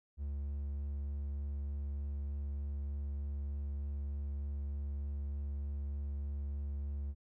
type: tone with vibrato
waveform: triangle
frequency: 71 Hz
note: C#2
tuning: 42 cents sharp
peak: -34 dBFS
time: 0.17-7.15 s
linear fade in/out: 50 ms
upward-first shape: triangle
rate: 3.3 Hz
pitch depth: 10 cents each way
effects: none